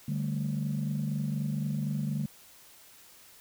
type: chord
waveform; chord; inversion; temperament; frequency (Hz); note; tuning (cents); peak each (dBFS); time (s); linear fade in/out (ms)
sine; D suspended fourth; none; equal; 146.83 / 196 / 220; D3 / G3 / A3; 0 / 0 / 0; -30 / -34 / -34; 0.08-2.26; 5
effects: tanh soft clip ceiling -22 dBFS + white hiss -55 dBFS RMS until 3.4 s